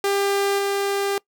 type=tone with level steps; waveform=sawtooth; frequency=398.5 Hz; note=G4; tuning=28 cents sharp; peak=-15 / -17 dBFS; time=0.04-1.18 s; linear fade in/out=2 ms; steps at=0.58 s; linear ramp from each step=10 ms; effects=noise-tail reverb RT60 0.1 s tail -23 dB re dry